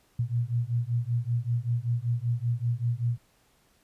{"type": "beating tone pair", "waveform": "sine", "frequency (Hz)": [116.54, 121.74], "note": ["A#2", "B2"], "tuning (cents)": [0, -24], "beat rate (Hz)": 5.2, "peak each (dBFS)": -28, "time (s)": [0.19, 3.18], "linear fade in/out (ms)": 5, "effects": ["pink hiss -65 dBFS RMS until 3.83 s", "resampled to 32000 Hz"]}